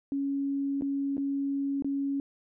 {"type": "tone with dropouts", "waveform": "sine", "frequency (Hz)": 277.8, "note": "C#4", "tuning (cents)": 4, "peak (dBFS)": -27, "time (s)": [0.12, 2.2], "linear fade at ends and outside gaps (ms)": 1, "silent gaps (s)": [[0.811, 0.821], [1.169, 1.179], [1.823, 1.845]], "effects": []}